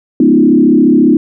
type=tone with frequency modulation; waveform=sine; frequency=277.2 Hz; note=C#4; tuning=in tune; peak=-4 dBFS; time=0.2-1.17 s; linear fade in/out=2 ms; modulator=34.4 Hz; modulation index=1.8; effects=none